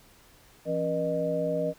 sine tone cluster, 168.6 / 273.4 / 478.4 / 612 Hz, E3 / C#4 / A#4 / D#5, +39 / -24 / +45 / -29 cents, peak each -33 / -35 / -31 / -28 dBFS, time 0.65-1.74 s, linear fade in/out 50 ms, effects pink hiss -57 dBFS RMS until 1.78 s

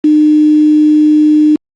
sine tone with quantisation, 303.4 Hz, D#4, 44 cents flat, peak -4 dBFS, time 0.04-1.56 s, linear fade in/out 5 ms, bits 4, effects low-pass 3000 Hz 12 dB/octave + Opus 48 kbps

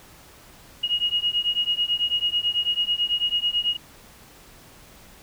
sine beating tone pair, 2876 / 2885.1 Hz, F#7 / F#7, -50 / -44 cents, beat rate 9.1 Hz, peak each -24 dBFS, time 0.83-3.77 s, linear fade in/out 10 ms, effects pink hiss -49 dBFS RMS until 5.22 s

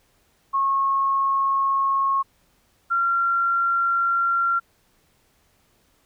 sine tone pair in turn, 1091 / 1374.6 Hz, C#6 / F6, -28 / -28 cents, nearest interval major third, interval 400 cents, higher second, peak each -18 dBFS, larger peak neither, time 0.53-2.23 / 2.9-4.6 s, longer neither, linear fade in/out 20 ms, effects pink hiss -63 dBFS RMS until 6.05 s

